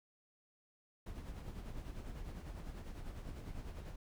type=noise with tremolo; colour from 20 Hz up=brown; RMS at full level=-44 dBFS; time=1.06-3.96 s; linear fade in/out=5 ms; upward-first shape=sine; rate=10 Hz; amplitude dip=50%; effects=none

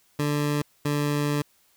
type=tone pair in turn; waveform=20% pulse; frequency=146.83 / 146.26 Hz; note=D3 / D3; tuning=0 / -7 cents; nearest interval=unison; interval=7 cents; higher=first; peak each=-18 dBFS; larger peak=neither; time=0.19-0.62 / 0.85-1.42 s; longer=second; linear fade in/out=5 ms; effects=white hiss -63 dBFS RMS until 1.76 s

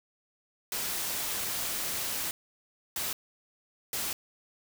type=noise bursts at uneven times; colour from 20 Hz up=white; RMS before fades=-33 dBFS; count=3; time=0.72-2.31 / 2.96-3.13 / 3.93-4.13 s; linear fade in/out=2 ms; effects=none

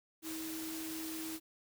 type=tone in noise; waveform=sine; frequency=320.4 Hz; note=E4; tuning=49 cents flat; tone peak=-41 dBFS; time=0.22-1.4 s; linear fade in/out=50 ms; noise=white; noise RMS=-45 dBFS; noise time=0.22-1.4 s; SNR=+1 dB; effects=none

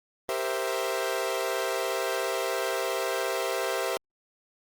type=chord; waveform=sawtooth; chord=C dominant seventh; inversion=second; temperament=equal; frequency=392 / 466.2 / 523.3 / 659.3 Hz; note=G4 / Bb4 / C5 / E5; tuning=0 / 0 / 0 / 0 cents; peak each=-29 / -30 / -28 / -29 dBFS; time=0.29-3.97 s; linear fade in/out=0 ms; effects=Opus 32 kbps

